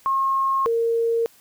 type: tone pair in turn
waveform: sine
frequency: 1078 / 461.2 Hz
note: C#6 / A#4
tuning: -49 / -19 cents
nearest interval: octave + minor third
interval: 1470 cents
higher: first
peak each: -18 dBFS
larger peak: neither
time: 0.06-0.66 / 0.66-1.26 s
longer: neither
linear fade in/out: 0 ms
effects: white hiss -54 dBFS RMS until 1.4 s